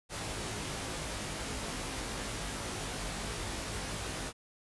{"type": "noise with comb filter", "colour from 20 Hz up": "pink", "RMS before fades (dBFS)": -38, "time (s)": [0.09, 4.33], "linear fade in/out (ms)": 50, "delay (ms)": 19, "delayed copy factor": 0.8, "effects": ["resampled to 24000 Hz"]}